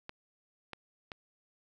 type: clicks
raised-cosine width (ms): 0.3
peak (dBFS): -25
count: 3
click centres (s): 0.094 / 0.733 / 1.118
effects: none